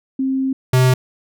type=tone pair in turn; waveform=sine / square; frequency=265.5 / 128.23 Hz; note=C4 / C3; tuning=+25 / -35 cents; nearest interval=octave + minor second; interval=1260 cents; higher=first; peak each=-16 / -11 dBFS; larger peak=second; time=0.19-0.53 / 0.73-0.94 s; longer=first; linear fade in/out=5 ms; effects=none